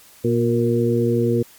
harmonic tone with a mistuned harmonic, 119 Hz, A#2, 36 cents sharp, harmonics 1 / 2 / 3 / 4, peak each -21 / -21 / -21 / -21 dBFS, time 0.24-1.43 s, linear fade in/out 10 ms, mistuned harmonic 4, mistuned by -31 cents, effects white hiss -48 dBFS RMS until 1.58 s + MP3 96 kbps

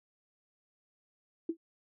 sine tone with exponential decay, 330 Hz, E4, 2 cents sharp, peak -26 dBFS, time 1.49-1.57 s, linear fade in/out 5 ms, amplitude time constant 16 ms, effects none

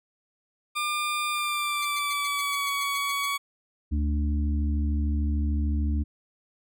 20% pulse tone with pitch glide, 1200 to 1126.1 Hz, D6 to C#6, +37 to +27 cents, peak -21 dBFS, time 0.75-3.38 s, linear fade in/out 20 ms, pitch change -110 cents, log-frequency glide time 1.32-2.7 s
10% pulse tone bursts, 2107 Hz, C7, 12 cents sharp, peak -26 dBFS, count 11, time 1.82-3.261 s, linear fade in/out 5 ms, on 31 ms, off 110 ms
harmonic tone, 73.42 Hz, D2, in tune, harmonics 1 / 3 / 4, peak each -23 / -33 / -35 dBFS, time 3.91-6.04 s, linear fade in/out 20 ms
effects none

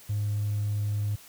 sine tone with hard clipping, 103.83 Hz, G#2, in tune, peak -26 dBFS, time 0.09-1.16 s, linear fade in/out 10 ms, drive 1 dB, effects white hiss -51 dBFS RMS until 1.28 s

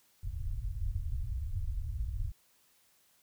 pink low-pass noise, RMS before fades -35 dBFS, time 0.23-2.32 s, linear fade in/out 5 ms, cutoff 110 Hz, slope 48 dB/octave, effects white hiss -68 dBFS RMS until 3.22 s

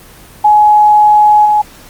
sine tone with level steps, 842 Hz, G#5, 24 cents sharp, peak -3 / -6 dBFS, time 0.44-1.62 s, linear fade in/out 10 ms, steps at 1.45 s, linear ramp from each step 10 ms, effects pink hiss -37 dBFS RMS until 1.89 s + Opus 24 kbps

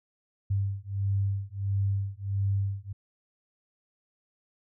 sine beating tone pair, 98.1 / 99.6 Hz, G2 / G2, +2 / +28 cents, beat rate 1.5 Hz, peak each -29 dBFS, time 0.5-2.93 s, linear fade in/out 10 ms, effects none

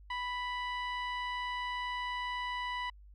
15% pulse tone with low-pass filter, 987.8 Hz, B5, in tune, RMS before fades -37 dBFS, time 0.1-2.9 s, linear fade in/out 5 ms, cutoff 2500 Hz, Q 0.6, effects added 50 Hz sine -52 dBFS peak until 3.14 s

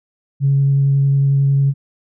sine tone with vibrato, 138.59 Hz, C#3, in tune, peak -10 dBFS, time 0.4-1.74 s, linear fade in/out 50 ms, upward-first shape triangle, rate 11 Hz, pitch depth 10 cents each way, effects tanh soft clip ceiling -6 dBFS

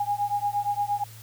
sine beating tone pair, 814 / 822.6 Hz, G#5 / G#5, -35 / -17 cents, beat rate 8.6 Hz, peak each -27 dBFS, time 0-1.04 s, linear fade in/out 5 ms, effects added 111 Hz sine -44 dBFS peak until 1.22 s + white hiss -49 dBFS RMS until 1.22 s

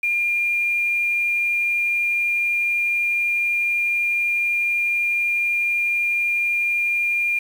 sine tone with quantisation, 2404 Hz, D7, 40 cents sharp, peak -18 dBFS, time 0.03-7.39 s, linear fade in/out 5 ms, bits 7, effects none

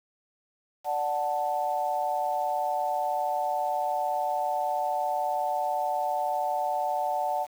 sine chord, D major, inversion none, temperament equal, 587.3 / 740 / 880 Hz, D5 / F#5 / A5, 0 / 0 / 0 cents, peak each -32 / -28 / -30 dBFS, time 0.84-7.47 s, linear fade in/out 50 ms, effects 8-bit

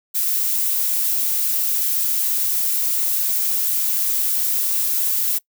violet noise with high-pass filter sweep, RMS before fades -20 dBFS, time 0.14-5.39 s, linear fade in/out 20 ms, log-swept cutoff 440 to 870 Hz, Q 1.5, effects noise-tail reverb RT60 0.1 s tail -22 dB re dry

